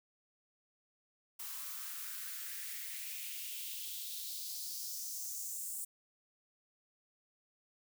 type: noise with high-pass filter sweep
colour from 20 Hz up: blue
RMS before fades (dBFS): -43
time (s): 1.39-5.85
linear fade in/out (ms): 10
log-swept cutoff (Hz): 980 to 8300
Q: 2.8
effects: none